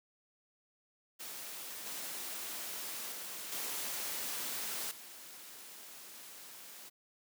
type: noise with level steps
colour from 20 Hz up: white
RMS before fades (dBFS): -45 / -42 / -44 / -39 / -51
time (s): 1.19-6.9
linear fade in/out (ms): 20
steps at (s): 1.86 / 3.12 / 3.52 / 4.91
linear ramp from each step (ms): 2
effects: high-pass 200 Hz 12 dB/octave